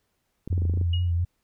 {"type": "clicks", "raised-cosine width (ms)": 3, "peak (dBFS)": -21, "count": 9, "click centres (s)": [0.476, 0.528, 0.579, 0.62, 0.653, 0.697, 0.738, 0.774, 0.813]}
{"type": "tone with vibrato", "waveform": "sine", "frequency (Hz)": 87.1, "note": "F2", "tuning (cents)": -4, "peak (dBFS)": -21, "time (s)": [0.5, 1.25], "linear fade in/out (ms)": 10, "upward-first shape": "sine", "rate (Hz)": 4.3, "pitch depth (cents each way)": 42}
{"type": "tone with exponential decay", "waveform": "sine", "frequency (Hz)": 2886, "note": "F#7", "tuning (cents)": -44, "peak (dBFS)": -29, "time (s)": [0.93, 1.12], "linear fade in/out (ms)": 5, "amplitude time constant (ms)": 41}
{"effects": ["pink hiss -74 dBFS RMS until 1.43 s"]}